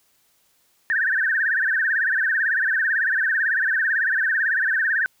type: tone with vibrato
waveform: sine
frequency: 1673 Hz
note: G#6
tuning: 12 cents sharp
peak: -18 dBFS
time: 0.9-5.06 s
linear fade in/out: 0 ms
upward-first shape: sine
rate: 18 Hz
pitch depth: 180 cents each way
effects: white hiss -63 dBFS RMS until 5.2 s